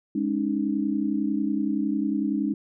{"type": "chord", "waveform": "sine", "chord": "Ab suspended fourth", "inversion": "none", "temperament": "equal with one note detuned", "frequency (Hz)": [207.7, 277.2, 308.1], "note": ["Ab3", "Db4", "Eb4"], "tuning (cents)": [0, 0, -17], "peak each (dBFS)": -27, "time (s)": [0.15, 2.54], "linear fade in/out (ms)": 5, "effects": []}